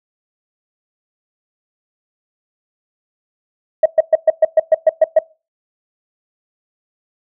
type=tone bursts; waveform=sine; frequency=633 Hz; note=D#5; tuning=30 cents sharp; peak=-4 dBFS; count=10; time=3.83-5.19 s; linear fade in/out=5 ms; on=28 ms; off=120 ms; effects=noise-tail reverb RT60 0.3 s tail -22 dB re dry + tanh soft clip ceiling -2 dBFS